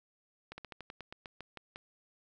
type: slowing click train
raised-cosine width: 0.3 ms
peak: -28 dBFS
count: 12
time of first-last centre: 0.52-1.759 s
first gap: 60 ms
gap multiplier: 1.12
effects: none